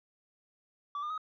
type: tone with pitch steps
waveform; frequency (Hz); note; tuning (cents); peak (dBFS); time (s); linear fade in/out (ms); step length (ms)
sine; 1155 / 1206.8 / 1261; D6 / D6 / D#6; -29 / +47 / +23; -31; 0.95-1.178; 2; 76
effects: tanh soft clip ceiling -33 dBFS